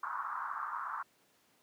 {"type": "band-pass noise", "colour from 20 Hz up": "pink", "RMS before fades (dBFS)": -39, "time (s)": [0.03, 1.03], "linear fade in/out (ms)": 5, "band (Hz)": [970, 1400], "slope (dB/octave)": 48, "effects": ["pink hiss -69 dBFS RMS until 1.62 s", "high-pass 200 Hz 12 dB/octave"]}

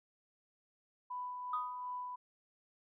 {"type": "tone with tremolo", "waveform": "sine", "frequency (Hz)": 993, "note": "B5", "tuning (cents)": 9, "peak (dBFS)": -38, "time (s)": [1.1, 2.16], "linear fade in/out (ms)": 10, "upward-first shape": "sine", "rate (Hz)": 2.7, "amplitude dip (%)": 30}
{"type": "tone with exponential decay", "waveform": "sine", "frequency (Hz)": 1244.5, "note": "D#6", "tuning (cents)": 0, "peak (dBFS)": -31, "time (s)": [1.53, 1.93], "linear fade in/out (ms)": 5, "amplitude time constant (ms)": 85}
{"effects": ["tanh soft clip ceiling -25 dBFS"]}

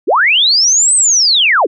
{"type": "linear two-way sweep", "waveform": "sine", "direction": "up then down", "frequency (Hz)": [242.6, 8372, 242.6], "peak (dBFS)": -7, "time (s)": [0.07, 1.67], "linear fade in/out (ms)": 20, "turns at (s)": 0.95, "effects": []}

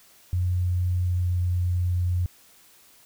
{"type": "tone with pitch glide", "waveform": "sine", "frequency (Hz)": [89.8, 89.08], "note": ["F2", "F2"], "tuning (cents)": [49, 35], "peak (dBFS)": -21, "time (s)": [0.33, 2.26], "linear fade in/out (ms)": 0, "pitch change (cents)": -14, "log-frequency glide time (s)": [0.98, 1.34], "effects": ["white hiss -55 dBFS RMS until 3.05 s"]}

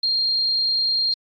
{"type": "tone", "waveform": "sine", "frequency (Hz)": 4210, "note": "C8", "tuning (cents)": 10, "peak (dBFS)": -18, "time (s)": [0.03, 1.14], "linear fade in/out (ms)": 5, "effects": ["AAC 48 kbps"]}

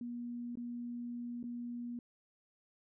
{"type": "tone with dropouts", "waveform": "sine", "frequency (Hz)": 240, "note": "B3", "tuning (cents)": -49, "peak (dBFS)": -39, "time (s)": [0.01, 1.99], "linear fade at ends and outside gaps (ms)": 2, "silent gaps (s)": [[0.555, 0.572], [1.429, 1.439]], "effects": []}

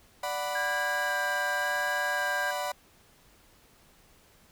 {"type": "chord", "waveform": "35% pulse", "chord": "B minor", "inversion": "first", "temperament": "equal", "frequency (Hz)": [587.3, 740, 987.8], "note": ["D5", "F#5", "B5"], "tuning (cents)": [0, 0, 0], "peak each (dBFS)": -33, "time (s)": [0.23, 2.72], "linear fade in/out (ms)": 5}
{"type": "tone with vibrato", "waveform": "sine", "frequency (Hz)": 1615, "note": "G#6", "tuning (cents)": -49, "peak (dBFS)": -29, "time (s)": [0.55, 2.51], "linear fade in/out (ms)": 5, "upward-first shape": "square", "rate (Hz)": 0.92, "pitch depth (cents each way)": 12}
{"effects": ["pink hiss -60 dBFS RMS until 4.51 s"]}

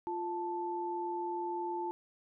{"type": "tone pair together", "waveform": "sine", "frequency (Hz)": [349.2, 878.4], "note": ["F4", "A5"], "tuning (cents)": [0, -3], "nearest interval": "octave + major third", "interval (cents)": 1597, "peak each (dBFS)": [-37, -36], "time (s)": [0.07, 1.91], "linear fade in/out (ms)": 0, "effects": []}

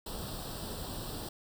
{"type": "noise with comb filter", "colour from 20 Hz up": "pink", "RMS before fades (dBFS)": -40, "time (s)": [0.06, 1.29], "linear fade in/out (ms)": 5, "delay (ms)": 0.23, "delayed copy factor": 0.8, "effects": []}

